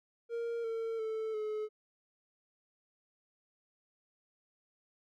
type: tone with pitch steps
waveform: triangle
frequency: 466.2 / 453.2 / 440.5 / 428.2 Hz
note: A#4 / A#4 / A4 / A4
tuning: 0 / -49 / +2 / -47 cents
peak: -32 dBFS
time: 0.29-1.69 s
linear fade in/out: 50 ms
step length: 350 ms
effects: none